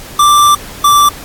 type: tone pair in turn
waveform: square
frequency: 1177 / 1168.9 Hz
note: D6 / D6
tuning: +3 / -9 cents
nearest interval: unison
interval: 12 cents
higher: first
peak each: -5 dBFS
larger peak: neither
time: 0.19-0.55 / 0.84-1.09 s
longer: first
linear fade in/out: 5 ms
effects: pink hiss -30 dBFS RMS until 1.24 s + AAC 64 kbps